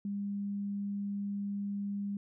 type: tone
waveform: sine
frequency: 201.4 Hz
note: G3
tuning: 47 cents sharp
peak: -33 dBFS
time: 0.05-2.17 s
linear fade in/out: 2 ms
effects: none